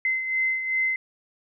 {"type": "beating tone pair", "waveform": "sine", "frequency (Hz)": [2060, 2062.6], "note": ["C7", "C7"], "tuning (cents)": [-28, -25], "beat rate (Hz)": 2.6, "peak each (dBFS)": [-23, -31], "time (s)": [0.05, 0.96], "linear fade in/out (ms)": 2, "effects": []}